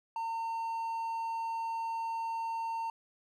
triangle tone, 910 Hz, A#5, 42 cents flat, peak -31 dBFS, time 0.16-2.9 s, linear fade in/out 2 ms, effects none

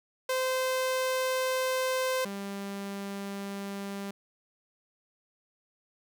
sawtooth tone pair in turn, 517 / 198.64 Hz, C5 / G3, -21 / +23 cents, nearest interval octave + perfect fourth, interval 1656 cents, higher first, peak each -23 / -31 dBFS, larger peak first, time 0.29-2.25 / 2.25-4.11 s, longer first, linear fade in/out 5 ms, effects none

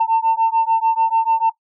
sine beating tone pair, 898 / 904.8 Hz, A5 / A5, +35 / +48 cents, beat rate 6.8 Hz, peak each -15 dBFS, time 0-1.5 s, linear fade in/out 10 ms, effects noise-tail reverb RT60 0.1 s tail -19 dB re dry + tanh soft clip ceiling -9 dBFS

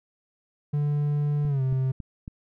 triangle tone with pitch glide, 146.6 to 131.36 Hz, D3 to C3, -3 to +7 cents, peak -20 dBFS, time 0.73-1.92 s, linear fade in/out 10 ms, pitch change -190 cents, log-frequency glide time 1.47-1.62 s
click train, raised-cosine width 5 ms, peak -24 dBFS, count 4, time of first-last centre 1.45-2.279 s, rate 3.62 Hz
effects none

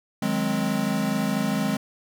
square chord, Ab dominant seventh, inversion second, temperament equal with one note detuned, 155.56 / 183.3 / 207.7 / 261.6 Hz, Eb3 / Gb3 / Ab3 / C4, 0 / -16 / 0 / 0 cents, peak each -32 / -31 / -26 / -29 dBFS, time 0.22-1.77 s, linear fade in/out 5 ms, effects none

